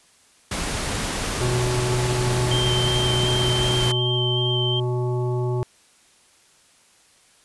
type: noise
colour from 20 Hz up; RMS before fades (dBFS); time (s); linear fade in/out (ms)
pink; -26; 0.51-3.92; 5
type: harmonic tone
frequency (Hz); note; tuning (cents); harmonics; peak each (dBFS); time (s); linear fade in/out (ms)
123.47; B2; 0; 1 / 3 / 5 / 7 / 9; -22 / -26 / -37 / -35 / -41; 1.41-5.63; 0
type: tone with vibrato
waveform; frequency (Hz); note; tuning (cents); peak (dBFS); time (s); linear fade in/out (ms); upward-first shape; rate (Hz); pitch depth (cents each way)
sine; 3136; G7; 0; -23; 2.51-4.8; 5; square; 2.7; 11
effects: white hiss -56 dBFS RMS until 7.44 s + resampled to 24000 Hz